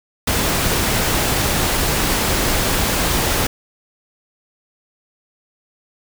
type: noise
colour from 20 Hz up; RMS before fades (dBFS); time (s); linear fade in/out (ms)
pink; -18; 0.27-3.47; 5
effects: none